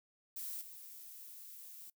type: noise with level steps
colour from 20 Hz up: violet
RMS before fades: -43 / -52 dBFS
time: 0.36-1.9 s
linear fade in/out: 5 ms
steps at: 0.61 s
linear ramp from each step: 5 ms
effects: noise-tail reverb RT60 0.1 s tail -22 dB re dry